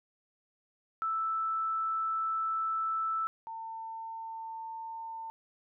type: tone pair in turn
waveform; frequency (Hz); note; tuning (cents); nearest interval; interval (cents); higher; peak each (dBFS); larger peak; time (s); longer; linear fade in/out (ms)
sine; 1318.5 / 900.2; E6 / A5; 0 / +39; perfect fifth; 661; first; -29 / -38; first; 1.02-3.27 / 3.47-5.3; first; 0
effects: none